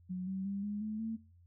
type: tone with pitch steps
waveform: sine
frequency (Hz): 183.2 / 190.65 / 198.4 / 206.5 / 214.9 / 223.6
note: F#3 / G3 / G3 / G#3 / A3 / A3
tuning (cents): -17 / -48 / +21 / -10 / -41 / +28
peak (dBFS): -35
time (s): 0.09-1.17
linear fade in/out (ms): 20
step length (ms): 180
effects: noise-tail reverb RT60 0.4 s tail -23 dB re dry + added 87 Hz sine -59 dBFS peak until 1.46 s